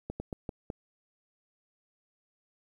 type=slowing click train; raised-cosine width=2 ms; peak=-22 dBFS; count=5; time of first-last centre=0.1-0.702 s; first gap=100 ms; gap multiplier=1.28; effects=10-bit